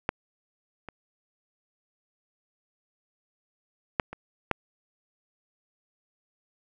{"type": "clicks", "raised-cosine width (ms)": 0.5, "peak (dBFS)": [-9, -24, -7, -23, -8], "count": 5, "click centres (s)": [0.091, 0.887, 3.998, 4.13, 4.513], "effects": []}